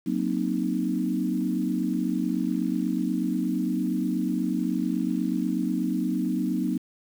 sine chord, C half-diminished seventh, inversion second, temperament equal with one note detuned, 185 / 233.1 / 261.6 / 309.3 Hz, Gb3 / Bb3 / C4 / Eb4, 0 / 0 / 0 / -10 cents, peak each -29 dBFS, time 0.06-6.78 s, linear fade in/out 10 ms, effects 8-bit

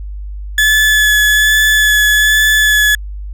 35% pulse tone with vibrato, 1718 Hz, A6, 42 cents flat, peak -6 dBFS, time 0.58-2.95 s, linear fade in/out 2 ms, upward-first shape sine, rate 1.2 Hz, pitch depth 13 cents each way, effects added 50 Hz sine -22 dBFS peak until 3.33 s

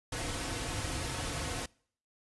pink noise with comb filter, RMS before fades -36 dBFS, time 0.12-1.66 s, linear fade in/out 5 ms, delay 5 ms, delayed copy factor -0.6, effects noise-tail reverb RT60 0.6 s tail -26 dB re dry + resampled to 24000 Hz

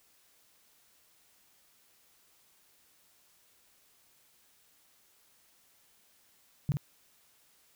sine tone with echo, 143.2 Hz, D3, 43 cents flat, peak -24 dBFS, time 6.69-6.72 s, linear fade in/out 0 ms, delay 50 ms, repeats 1, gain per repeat -5 dB, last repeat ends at 6.77 s, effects white hiss -66 dBFS RMS until 7.75 s

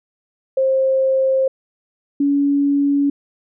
sine tone pair in turn, 530 / 283 Hz, C5 / C#4, +22 / +36 cents, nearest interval major seventh, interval 1086 cents, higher first, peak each -13 dBFS, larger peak neither, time 0.57-1.48 / 2.2-3.1 s, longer first, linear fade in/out 5 ms, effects none

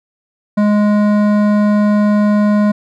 sine tone with hard clipping, 208.2 Hz, G#3, 5 cents sharp, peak -11 dBFS, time 0.57-2.72 s, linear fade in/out 10 ms, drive 13 dB, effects none

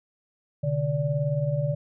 sine tone cluster, 128 / 146.7 / 580 Hz, C3 / D3 / D5, -38 / -2 / -22 cents, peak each -29 / -25 / -29 dBFS, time 0.63-1.75 s, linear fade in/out 10 ms, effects none

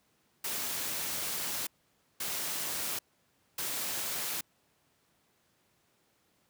white noise bursts at uneven times, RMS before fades -35 dBFS, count 3, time 0.44-1.67 / 2.2-2.99 / 3.58-4.41 s, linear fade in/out 5 ms, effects pink hiss -71 dBFS RMS until 6.49 s + high-pass 100 Hz 12 dB/octave

